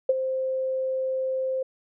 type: tone with ADSR envelope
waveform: sine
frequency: 523.3 Hz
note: C5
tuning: in tune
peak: -14 dBFS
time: 0.09-1.63 s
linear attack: 5 ms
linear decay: 30 ms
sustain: -10 dB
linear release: 7 ms
effects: none